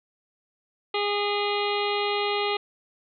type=harmonic tone; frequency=410 Hz; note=G#4; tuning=22 cents flat; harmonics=1 / 2 / 3 / 5 / 6 / 7 / 8 / 9 / 10; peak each=-27 / -30 / -32 / -34 / -35 / -35 / -36 / -37 / -37 dBFS; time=0.94-2.57 s; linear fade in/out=5 ms; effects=none